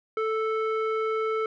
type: tone with low-pass filter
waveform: square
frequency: 440 Hz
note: A4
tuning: in tune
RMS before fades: -27 dBFS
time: 0.17-1.46 s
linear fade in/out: 2 ms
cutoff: 1700 Hz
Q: 2.2
effects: none